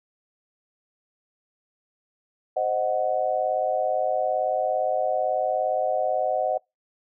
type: chord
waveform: sine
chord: C diminished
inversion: none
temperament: equal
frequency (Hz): 523.3 / 622.3 / 740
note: C5 / Eb5 / Gb5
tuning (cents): 0 / 0 / 0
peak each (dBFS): -28 / -25 / -25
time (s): 2.56-6.58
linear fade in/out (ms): 10
effects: noise-tail reverb RT60 0.2 s tail -26 dB re dry